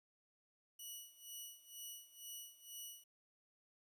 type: tone with tremolo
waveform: 5% pulse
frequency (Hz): 2937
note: F#7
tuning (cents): -13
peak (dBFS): -38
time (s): 0.79-3.04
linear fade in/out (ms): 5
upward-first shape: sine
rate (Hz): 2.1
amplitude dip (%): 85
effects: resampled to 32000 Hz + 13-bit